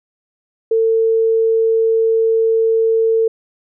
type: tone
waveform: sine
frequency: 450 Hz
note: A4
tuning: 39 cents sharp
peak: -11 dBFS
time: 0.71-3.28 s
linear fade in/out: 5 ms
effects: none